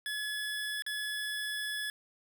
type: tone with dropouts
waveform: 25% pulse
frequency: 1705 Hz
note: G#6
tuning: 45 cents sharp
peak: -30 dBFS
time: 0.06-1.9 s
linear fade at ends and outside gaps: 1 ms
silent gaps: 0.822-0.864 s
effects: none